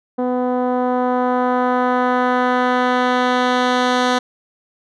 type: tone with low-pass filter sweep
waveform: 10% pulse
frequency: 250 Hz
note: B3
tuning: 21 cents sharp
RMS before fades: -17 dBFS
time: 0.18-4.19 s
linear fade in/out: 10 ms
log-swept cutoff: 540 to 5000 Hz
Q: 0.9
effects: none